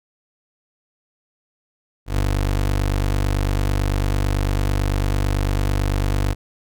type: tone with ADSR envelope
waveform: 25% pulse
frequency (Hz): 49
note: G1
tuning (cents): 0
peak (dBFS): -12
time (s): 2.06-6.35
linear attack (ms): 130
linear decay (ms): 16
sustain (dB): -2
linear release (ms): 35
effects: none